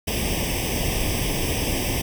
pink noise with comb filter, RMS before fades -24 dBFS, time 0.07-2.02 s, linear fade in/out 10 ms, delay 0.36 ms, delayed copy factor +1, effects none

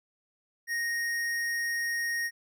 sine tone with hard clipping, 1864.7 Hz, A#6, in tune, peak -30 dBFS, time 0.67-2.31 s, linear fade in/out 50 ms, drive 14 dB, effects none

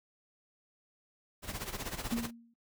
pink noise with tremolo, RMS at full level -37 dBFS, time 1.42-2.31 s, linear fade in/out 50 ms, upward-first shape sine, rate 16 Hz, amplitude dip 75%
sine tone with exponential decay, 233.1 Hz, A#3, in tune, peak -27 dBFS, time 2.12-2.54 s, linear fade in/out 5 ms, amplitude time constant 91 ms
effects noise-tail reverb RT60 0.1 s tail -19 dB re dry

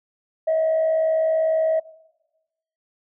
sine tone with frequency modulation, 640 Hz, D#5, 49 cents sharp, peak -16 dBFS, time 0.47-1.8 s, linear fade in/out 10 ms, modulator 57.9 Hz, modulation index 0.3, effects noise-tail reverb RT60 1.0 s tail -19 dB re dry + tanh soft clip ceiling -14 dBFS

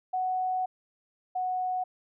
sine tone pair in turn, 742 / 737.3 Hz, F#5 / F#5, +5 / -6 cents, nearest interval unison, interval 11 cents, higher first, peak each -26 / -27 dBFS, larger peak first, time 0.13-0.66 / 1.35-1.84 s, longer first, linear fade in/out 10 ms, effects none

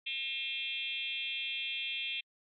sine tone with frequency modulation, 2943 Hz, F#7, 10 cents flat, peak -34 dBFS, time 0.06-2.21 s, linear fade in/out 10 ms, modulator 264 Hz, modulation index 2.3, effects AAC 48 kbps

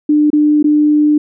sine tone with dropouts, 299.1 Hz, D4, 32 cents sharp, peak -7 dBFS, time 0.09-1.18 s, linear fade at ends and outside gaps 5 ms, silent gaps 0.303-0.33 / 0.628-0.642 s, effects none

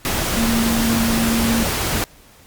sine tone in noise, 228.9 Hz, A#3, 31 cents flat, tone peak -17 dBFS, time 0.37-1.63 s, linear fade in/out 0 ms, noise pink, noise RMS -21 dBFS, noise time 0.05-2.04 s, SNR +1 dB, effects pink hiss -48 dBFS RMS until 2.46 s + Opus 48 kbps

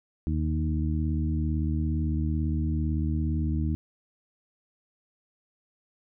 harmonic tone with a mistuned harmonic, 77.78 Hz, D#2, in tune, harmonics 1 / 2 / 3 / 4, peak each -26 / -31 / -33 / -34 dBFS, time 0.27-3.75 s, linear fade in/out 0 ms, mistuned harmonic 1, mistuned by +32 cents, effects none

